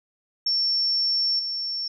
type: tone with level steps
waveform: sine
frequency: 5440 Hz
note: F8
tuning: 46 cents flat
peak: -20 / -26 dBFS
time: 0.46-1.88 s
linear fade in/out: 5 ms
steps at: 1.39 s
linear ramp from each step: 5 ms
effects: none